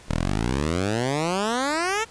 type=exponential sweep; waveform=10% pulse; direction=up; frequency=36.71 to 461.3 Hz; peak=-14 dBFS; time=0.08-2.05 s; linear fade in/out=20 ms; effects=pink hiss -48 dBFS RMS until 2.1 s + resampled to 22050 Hz